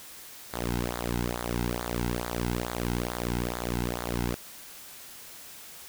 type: tone with flanger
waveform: sawtooth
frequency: 59.7 Hz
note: A#1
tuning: 42 cents sharp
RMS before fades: -31 dBFS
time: 0.53-4.35 s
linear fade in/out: 10 ms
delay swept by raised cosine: 0.35 to 1.75 ms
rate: 2.3 Hz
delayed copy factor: -0.85
effects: white hiss -46 dBFS RMS until 5.88 s